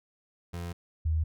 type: tone pair in turn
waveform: 30% pulse / sine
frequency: 86.5 / 79.25 Hz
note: F2 / D#2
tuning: -16 / +32 cents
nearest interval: major second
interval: 152 cents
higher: first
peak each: -32 / -24 dBFS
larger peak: second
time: 0.53-0.73 / 1.05-1.24 s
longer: first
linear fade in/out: 10 ms
effects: none